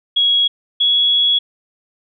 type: tone pair in turn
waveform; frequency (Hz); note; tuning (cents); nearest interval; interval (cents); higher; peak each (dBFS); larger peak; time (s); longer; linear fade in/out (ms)
sine; 3322 / 3355; G#7 / G#7; 0 / +17; unison; 17; second; -11; neither; 0.16-0.48 / 0.8-1.39; second; 10
effects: none